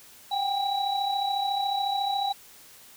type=tone cluster; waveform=sine; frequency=767 / 801 / 3914 Hz; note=G5 / G5 / B7; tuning=-38 / +37 / -16 cents; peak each=-31 / -26 / -31 dBFS; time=0.31-2.33 s; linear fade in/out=10 ms; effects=tanh soft clip ceiling -15 dBFS + white hiss -51 dBFS RMS until 2.96 s